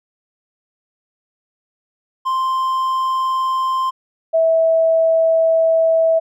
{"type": "tone pair in turn", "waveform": ["triangle", "sine"], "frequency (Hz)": [1046.5, 651.9], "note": ["C6", "E5"], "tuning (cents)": [0, -19], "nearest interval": "minor sixth", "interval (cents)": 819, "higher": "first", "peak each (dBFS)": [-14, -11], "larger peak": "second", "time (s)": [[2.25, 3.91], [4.33, 6.2]], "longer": "second", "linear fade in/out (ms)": 20, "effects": []}